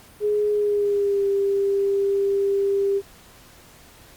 sine tone with pitch glide, 417.7 to 396.8 Hz, G#4 to G4, +10 to +21 cents, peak -18 dBFS, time 0.2-3.02 s, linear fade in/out 50 ms, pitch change -89 cents, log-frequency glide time 0.51-1.26 s, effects pink hiss -49 dBFS RMS until 4.16 s + Opus 48 kbps

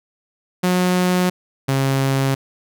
sawtooth tone pair in turn, 181.2 / 135.39 Hz, F#3 / C#3, -36 / -40 cents, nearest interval perfect fourth, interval 504 cents, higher first, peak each -11 / -12 dBFS, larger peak first, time 0.63-1.3 / 1.68-2.35 s, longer neither, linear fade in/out 10 ms, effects none

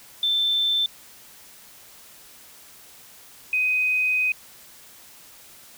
sine tone pair in turn, 3545 / 2507 Hz, A7 / D#7, +12 / +12 cents, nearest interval tritone, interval 600 cents, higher first, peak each -19 dBFS, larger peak neither, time 0.23-0.86 / 3.53-4.32 s, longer second, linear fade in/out 2 ms, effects white hiss -48 dBFS RMS until 5.77 s

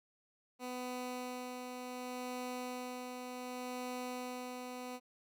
15% pulse tone with tremolo, 250 Hz, B3, 21 cents sharp, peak -33 dBFS, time 0.59-5 s, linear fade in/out 50 ms, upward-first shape sine, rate 0.67 Hz, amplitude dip 35%, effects none

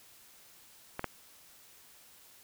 clicks, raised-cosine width 0.5 ms, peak -20 / -17 dBFS, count 2, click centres 0.994 / 1.043 s, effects white hiss -58 dBFS RMS until 2.43 s

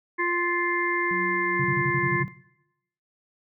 harmonic tone, 349.2 Hz, F4, in tune, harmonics 1 / 3 / 5 / 6, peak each -28 / -28 / -28 / -28 dBFS, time 0.18-2.24 s, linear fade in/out 20 ms
sine tone with tremolo, 182.8 Hz, F#3, 21 cents flat, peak -30 dBFS, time 1.11-2.28 s, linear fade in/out 0 ms, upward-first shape triangle, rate 2.2 Hz, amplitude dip 60%
sine tone bursts, 138.59 Hz, C#3, in tune, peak -24 dBFS, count 8, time 1.59-2.257 s, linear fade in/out 10 ms, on 58 ms, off 29 ms
effects noise-tail reverb RT60 0.8 s tail -18 dB re dry

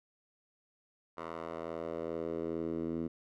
10% pulse tone with band-pass filter sweep, 82.41 Hz, E2, in tune, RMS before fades -38 dBFS, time 1.17-3.08 s, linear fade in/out 10 ms, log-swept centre 950 to 270 Hz, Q 1.9, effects none

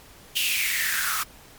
white noise with high-pass filter sweep, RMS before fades -25 dBFS, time 0.35-1.24 s, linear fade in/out 20 ms, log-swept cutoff 3000 to 1200 Hz, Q 7.3, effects pink hiss -49 dBFS RMS until 1.58 s + MP3 96 kbps

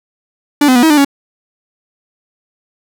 45% pulse tone with pitch steps, 291.4 / 255.5 / 243.4 / 319.8 / 297.2 / 279.8 Hz, D4 / C4 / B3 / D#4 / D4 / C#4, -13 / -41 / -25 / +48 / +21 / +16 cents, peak -6 dBFS, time 0.61-1.048 s, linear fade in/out 5 ms, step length 73 ms, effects none

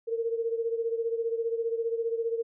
sine beating tone pair, 456.3 / 471.3 Hz, A#4 / A#4, -37 / +19 cents, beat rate 15 Hz, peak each -28 / -33 dBFS, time 0.07-2.43 s, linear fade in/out 20 ms, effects none

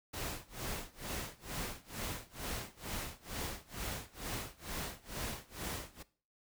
pink noise with tremolo, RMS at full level -39 dBFS, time 0.13-6.03 s, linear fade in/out 10 ms, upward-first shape sine, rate 2.2 Hz, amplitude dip 95%, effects noise-tail reverb RT60 0.4 s tail -18 dB re dry

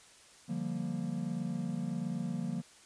triangle chord, G minor seventh, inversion second, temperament equal, 146.83 / 174.61 / 196 / 233.1 Hz, D3 / F3 / G3 / Bb3, 0 / 0 / 0 / 0 cents, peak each -39 / -35 / -39 / -36 dBFS, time 0.48-2.62 s, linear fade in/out 20 ms, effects white hiss -58 dBFS RMS until 2.85 s + resampled to 22050 Hz

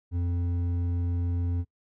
sine tone with hard clipping, 87.31 Hz, F2, in tune, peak -27 dBFS, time 0.11-1.65 s, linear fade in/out 50 ms, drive 7 dB, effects noise-tail reverb RT60 0.1 s tail -22 dB re dry

